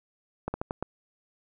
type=slowing click train; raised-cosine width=1 ms; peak=-16 dBFS; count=5; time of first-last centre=0.48-0.826 s; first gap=60 ms; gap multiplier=1.25; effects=none